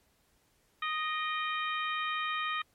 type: harmonic tone with a mistuned harmonic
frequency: 622.3 Hz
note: D#5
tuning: in tune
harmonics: 2 / 3 / 4 / 5 / 6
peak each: -33 / -37 / -39 / -41 / -43 dBFS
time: 0.82-2.62 s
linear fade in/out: 5 ms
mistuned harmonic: 4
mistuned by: -45 cents
effects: pink hiss -70 dBFS RMS until 2.74 s + MP3 64 kbps